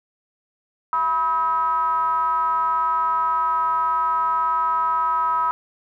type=ring-modulated tone; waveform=triangle; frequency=149.7 Hz; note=D3; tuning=33 cents sharp; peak=-13 dBFS; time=0.93-5.51 s; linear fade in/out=0 ms; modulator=1130 Hz; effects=none